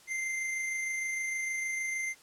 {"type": "tone with amplitude modulation", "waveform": "square", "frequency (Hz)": 2087, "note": "C7", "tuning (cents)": -5, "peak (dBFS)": -31, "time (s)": [0.07, 2.15], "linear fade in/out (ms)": 50, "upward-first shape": "sine", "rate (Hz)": 26.5, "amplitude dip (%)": 25, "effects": ["white hiss -58 dBFS RMS until 2.22 s", "low-pass 10000 Hz 12 dB/octave"]}